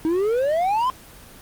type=exponential sweep; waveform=triangle; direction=up; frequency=311.1 to 1061 Hz; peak=-16 dBFS; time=0.05-0.9 s; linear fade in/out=0 ms; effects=pink hiss -44 dBFS RMS until 1.41 s + Opus 24 kbps